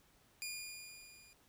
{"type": "tone with level ramp", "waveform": "15% pulse", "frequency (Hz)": 2427, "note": "D#7", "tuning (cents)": -44, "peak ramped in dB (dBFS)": [-33, -54], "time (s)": [0.42, 1.33], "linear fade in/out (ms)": 0, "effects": ["pink hiss -69 dBFS RMS until 1.48 s"]}